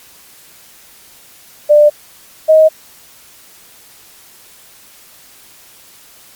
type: tone pair in turn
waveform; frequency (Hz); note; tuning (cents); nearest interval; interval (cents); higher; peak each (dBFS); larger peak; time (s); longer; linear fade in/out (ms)
sine; 594 / 629.3; D5 / D#5; +20 / +19; minor second; 99; second; -3; neither; 1.69-1.9 / 2.48-2.69; neither; 20
effects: white hiss -42 dBFS RMS until 6.35 s + MP3 96 kbps